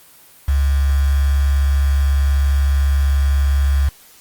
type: tone with quantisation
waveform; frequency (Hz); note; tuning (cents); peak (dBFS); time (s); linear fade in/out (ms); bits
sine; 69.5; C#2; +5; -12; 0.48-3.89; 5; 5
effects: white hiss -46 dBFS RMS until 4.2 s + Opus 24 kbps